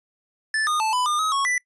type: tone with pitch steps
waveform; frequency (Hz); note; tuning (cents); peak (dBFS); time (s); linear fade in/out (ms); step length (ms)
square; 1751 / 1227 / 877 / 998 / 1209 / 1271 / 1104 / 1983; A6 / D#6 / A5 / B5 / D6 / D#6 / C#6 / B6; -9 / -25 / -6 / +18 / +50 / +36 / -7 / +7; -21; 0.54-1.58; 2; 130
effects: noise-tail reverb RT60 0.1 s tail -23 dB re dry + resampled to 24000 Hz